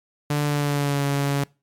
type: tone with pitch glide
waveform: sawtooth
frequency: 146.83 to 140.93 Hz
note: D3 to C#3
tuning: 0 to +29 cents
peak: -16 dBFS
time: 0.3-1.44 s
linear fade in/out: 5 ms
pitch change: -71 cents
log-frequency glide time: 0.45-1.04 s
effects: noise-tail reverb RT60 0.3 s tail -24 dB re dry + MP3 96 kbps